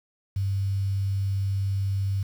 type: tone with quantisation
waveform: sine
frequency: 97.8 Hz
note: G2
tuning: 4 cents flat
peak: -23 dBFS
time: 0.36-2.23 s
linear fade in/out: 5 ms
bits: 8
effects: none